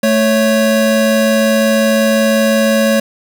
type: tone pair together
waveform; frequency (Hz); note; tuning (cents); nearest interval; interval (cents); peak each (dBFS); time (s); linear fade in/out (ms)
square; 220 / 554.4; A3 / C#5; 0 / 0; octave + major third; 1600; -13; 0.03-3; 5
effects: none